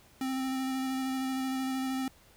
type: tone with vibrato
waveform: square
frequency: 262.8 Hz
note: C4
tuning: 8 cents sharp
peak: -31 dBFS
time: 0.21-2.08 s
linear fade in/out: 2 ms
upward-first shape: square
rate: 13 Hz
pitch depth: 11 cents each way
effects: pink hiss -60 dBFS RMS until 2.36 s